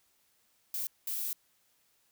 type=noise bursts at uneven times; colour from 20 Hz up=violet; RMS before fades=-35 dBFS; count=2; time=0.74-0.87 / 1.07-1.33 s; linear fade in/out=2 ms; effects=white hiss -71 dBFS RMS until 2.11 s